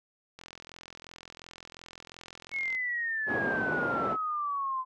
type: click train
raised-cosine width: 0.2 ms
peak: -28 dBFS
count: 102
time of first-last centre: 0.39-2.75 s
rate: 42.8 Hz
type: exponential sweep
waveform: sine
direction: down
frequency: 2213 to 1023 Hz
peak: -29 dBFS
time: 2.51-4.85 s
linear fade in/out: 50 ms
type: band-pass noise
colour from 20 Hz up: pink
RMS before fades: -33 dBFS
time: 3.26-4.17 s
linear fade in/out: 50 ms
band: 230 to 860 Hz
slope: 12 dB/octave
effects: none